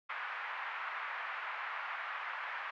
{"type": "band-pass noise", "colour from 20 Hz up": "pink", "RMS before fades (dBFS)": -41, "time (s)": [0.09, 2.71], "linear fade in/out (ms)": 10, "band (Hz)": [960, 2200], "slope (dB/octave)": 24, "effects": []}